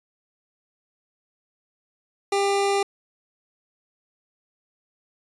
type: tone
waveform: 25% pulse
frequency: 398.3 Hz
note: G4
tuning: 28 cents sharp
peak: -16 dBFS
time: 2.32-2.83 s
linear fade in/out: 5 ms
effects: resampled to 24000 Hz